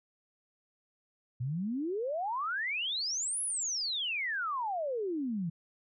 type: exponential two-way sweep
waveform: sine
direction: up then down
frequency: 116.54 to 10970 to 158.2 Hz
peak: -31 dBFS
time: 1.4-5.5 s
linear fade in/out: 10 ms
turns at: 3.42 s
effects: none